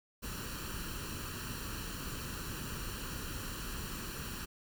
pink noise with comb filter, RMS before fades -41 dBFS, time 0.22-4.46 s, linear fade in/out 20 ms, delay 0.7 ms, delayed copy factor +0.7, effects none

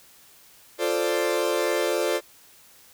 40% pulse chord, D minor seventh, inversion first, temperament equal, 349.2 / 440 / 523.3 / 587.3 Hz, F4 / A4 / C5 / D5, 0 / 0 / 0 / 0 cents, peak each -27 dBFS, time 0.78-2.21 s, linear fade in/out 50 ms, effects white hiss -53 dBFS RMS until 2.93 s

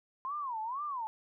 sine tone with vibrato, 1019 Hz, C6, 46 cents flat, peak -34 dBFS, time 0.25-1.07 s, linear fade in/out 0 ms, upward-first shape sine, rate 2.1 Hz, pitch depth 280 cents each way, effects none

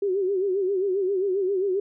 sine tone with vibrato, 384.5 Hz, G4, 33 cents flat, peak -21 dBFS, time 0.02-1.8 s, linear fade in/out 5 ms, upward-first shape sine, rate 7.5 Hz, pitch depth 100 cents each way, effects none

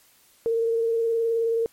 sine tone with vibrato, 457.9 Hz, A#4, 31 cents flat, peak -20 dBFS, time 0.46-1.66 s, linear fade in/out 0 ms, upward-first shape sine, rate 19 Hz, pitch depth 21 cents each way, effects white hiss -58 dBFS RMS until 1.72 s + MP3 64 kbps

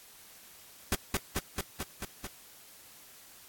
pink noise with echo, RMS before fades -27 dBFS, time 0.92-0.95 s, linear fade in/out 2 ms, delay 220 ms, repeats 6, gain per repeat -2 dB, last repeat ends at 2.27 s, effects white hiss -54 dBFS RMS until 3.48 s + AAC 64 kbps

